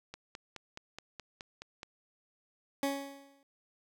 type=click train; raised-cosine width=0.2 ms; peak=-26 dBFS; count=9; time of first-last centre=0.14-1.831 s; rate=4.73 Hz
type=tone with exponential decay; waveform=20% pulse; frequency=277.7 Hz; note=C#4; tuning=3 cents sharp; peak=-23 dBFS; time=2.83-3.43 s; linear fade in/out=1 ms; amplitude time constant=130 ms
effects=none